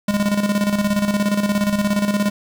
square tone with tremolo, 204.6 Hz, G#3, 26 cents flat, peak -15 dBFS, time 0.08-2.3 s, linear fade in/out 5 ms, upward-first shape square, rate 17 Hz, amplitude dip 60%, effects 8-bit

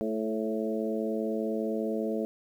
harmonic tone with a mistuned harmonic, 110 Hz, A2, in tune, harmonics 2 / 3 / 4 / 5 / 6, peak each -32 / -35 / -33 / -36 / -38 dBFS, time 0.01-2.25 s, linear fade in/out 0 ms, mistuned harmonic 4, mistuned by -20 cents, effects 10-bit

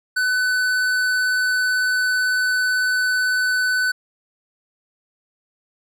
triangle tone with tanh clipping, 1503 Hz, F#6, 27 cents sharp, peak -19 dBFS, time 0.16-3.92 s, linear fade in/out 10 ms, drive 18 dB, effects none

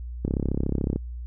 click train, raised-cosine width 3 ms, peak -12 dBFS, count 25, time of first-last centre 0.25-0.96 s, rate 33.8 Hz, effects added 60 Hz sine -32 dBFS peak until 1.26 s

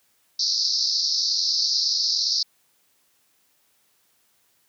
pink band-pass noise, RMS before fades -23 dBFS, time 0.39-2.43 s, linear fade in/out 5 ms, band 4200 to 5600 Hz, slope 96 dB/octave, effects white hiss -65 dBFS RMS until 4.68 s + high-pass 80 Hz 12 dB/octave

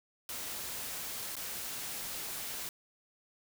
white noise with dropouts, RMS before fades -40 dBFS, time 0.29-2.69 s, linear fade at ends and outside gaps 1 ms, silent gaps 1.355-1.366 s, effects none

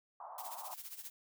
pink band-pass noise, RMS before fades -48 dBFS, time 0.2-0.74 s, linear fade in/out 2 ms, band 710 to 1100 Hz, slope 48 dB/octave
blue noise with tremolo, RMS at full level -45 dBFS, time 0.38-1.1 s, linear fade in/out 2 ms, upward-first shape sine, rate 15 Hz, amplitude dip 75%
effects none

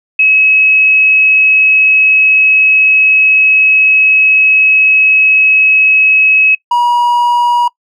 sine / triangle tone pair in turn, 2566 / 961.2 Hz, E7 / B5, -47 / -47 cents, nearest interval octave + perfect fourth, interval 1700 cents, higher first, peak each -5 dBFS, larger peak neither, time 0.19-6.55 / 6.71-7.68 s, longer first, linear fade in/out 5 ms, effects noise-tail reverb RT60 0.1 s tail -24 dB re dry

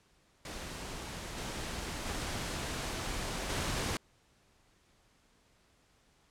pink noise with level steps, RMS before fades -42 / -39 / -37 / -34 dBFS, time 0.45-3.97 s, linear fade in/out 2 ms, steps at 1.37 / 2.05 / 3.49 s, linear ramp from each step 10 ms, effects pink hiss -68 dBFS RMS until 6.3 s + low-pass 9000 Hz 12 dB/octave

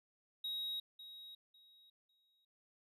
triangle tone with echo, 3800 Hz, A#7, 33 cents sharp, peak -37 dBFS, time 0.44-0.8 s, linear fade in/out 5 ms, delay 550 ms, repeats 3, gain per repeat -12 dB, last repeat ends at 2.45 s, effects none

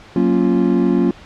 triangle chord, Gb major seventh, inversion none, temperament equal, 185 / 233.1 / 277.2 / 349.2 Hz, Gb3 / Bb3 / Db4 / F4, 0 / 0 / 0 / 0 cents, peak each -16 dBFS, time 0.16-1.11 s, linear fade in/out 2 ms, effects pink hiss -41 dBFS RMS until 1.25 s + low-pass 4000 Hz 12 dB/octave

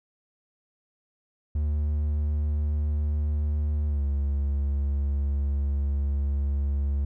triangle tone with pitch glide, 74.4 to 70.31 Hz, D2 to C#2, +23 to +25 cents, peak -21 dBFS, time 1.55-7.05 s, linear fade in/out 5 ms, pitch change -98 cents, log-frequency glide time 3.87-4.02 s, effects none

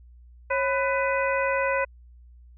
harmonic tone with a mistuned harmonic, 499.5 Hz, B4, 20 cents sharp, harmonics 1 / 2 / 3 / 4 / 5, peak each -25 / -28 / -30 / -31 / -32 dBFS, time 0.5-1.85 s, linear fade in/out 10 ms, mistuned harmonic 1, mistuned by +150 cents, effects added 60 Hz sine -47 dBFS peak until 2.57 s

